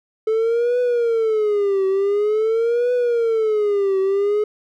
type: tone with vibrato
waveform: triangle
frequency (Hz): 435.1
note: A4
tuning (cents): -19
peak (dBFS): -13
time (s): 0.27-4.44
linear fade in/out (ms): 5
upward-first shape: triangle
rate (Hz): 0.47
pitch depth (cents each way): 230
effects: tanh soft clip ceiling -9 dBFS